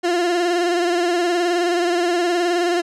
30% pulse tone with vibrato, 349.2 Hz, F4, in tune, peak -14 dBFS, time 0.03-2.82 s, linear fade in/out 20 ms, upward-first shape sine, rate 19 Hz, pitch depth 51 cents each way, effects low-pass 7000 Hz 12 dB/octave

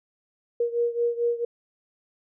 sine beating tone pair, 471.8 / 476.3 Hz, A#4 / A#4, +21 / +37 cents, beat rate 4.5 Hz, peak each -24 / -27 dBFS, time 0.6-1.45 s, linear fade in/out 5 ms, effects none

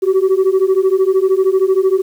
sine beating tone pair, 374.1 / 387.1 Hz, F#4 / G4, +19 / -22 cents, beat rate 13 Hz, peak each -11 dBFS, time 0.02-2.02 s, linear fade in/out 20 ms, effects tanh soft clip ceiling -7 dBFS + 7-bit

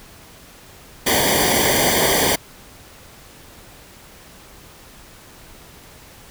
pink noise with comb filter, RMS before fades -17 dBFS, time 1.06-2.36 s, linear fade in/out 10 ms, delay 0.75 ms, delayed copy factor -0.95, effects pink hiss -44 dBFS RMS until 6.3 s

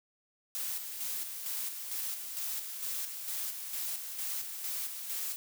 blue noise with tremolo, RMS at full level -36 dBFS, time 0.55-5.36 s, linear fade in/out 0 ms, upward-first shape square, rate 2.2 Hz, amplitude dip 45%, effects none

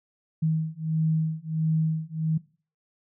sine beating tone pair, 158.1 / 159.6 Hz, D#3 / D#3, +28 / +44 cents, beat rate 1.5 Hz, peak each -26 / -26 dBFS, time 0.42-2.38 s, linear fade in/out 10 ms, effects noise-tail reverb RT60 0.4 s tail -20 dB re dry

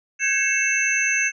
sine tone cluster, 1548 / 1657 / 2188 / 2650 / 6270 Hz, G6 / G#6 / C#7 / E7 / G8, -22 / -4 / -23 / +9 / -1 cents, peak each -28 / -25 / -25 / -22 / -26 dBFS, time 0.19-1.32 s, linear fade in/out 50 ms, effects none

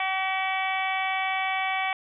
harmonic tone, 380.7 Hz, F#4, 49 cents sharp, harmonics 2 / 3 / 4 / 5 / 6 / 7 / 8 / 9, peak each -28 / -34 / -40 / -34 / -29 / -40 / -40 / -40 dBFS, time 0-1.93 s, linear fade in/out 2 ms, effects none

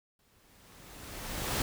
pink noise with exponential growth, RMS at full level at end -30 dBFS, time 0.19-1.62 s, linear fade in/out 2 ms, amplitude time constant 310 ms, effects none

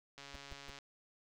click train, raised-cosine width 0.2 ms, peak -33 dBFS, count 86, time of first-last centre 0.18-0.787 s, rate 140 Hz
brown noise bursts, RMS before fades -45 dBFS, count 3, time 0.34-0.7 s, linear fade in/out 5 ms, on 20 ms, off 150 ms
effects none

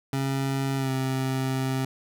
25% pulse tone with pitch glide, 135.8 to 132.09 Hz, C#3 to C3, -35 to +17 cents, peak -21 dBFS, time 0.13-1.85 s, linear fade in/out 2 ms, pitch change -48 cents, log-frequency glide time 0.77-0.91 s, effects none

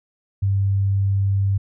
sine tone, 98.4 Hz, G2, 7 cents sharp, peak -16 dBFS, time 0.42-1.58 s, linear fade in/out 10 ms, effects none

